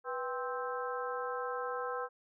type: harmonic tone with a mistuned harmonic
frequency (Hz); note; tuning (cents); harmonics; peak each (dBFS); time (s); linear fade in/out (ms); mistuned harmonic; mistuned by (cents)
261.6; C4; 0; 2 / 3 / 4 / 5 / 6; -38 / -43 / -41 / -41 / -45; 0.04-2.09; 50; 2; -100
effects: none